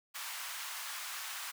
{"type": "high-pass noise", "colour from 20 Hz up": "pink", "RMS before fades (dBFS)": -42, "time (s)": [0.14, 1.52], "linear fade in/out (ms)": 20, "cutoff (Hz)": 1000, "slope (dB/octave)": 24, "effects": []}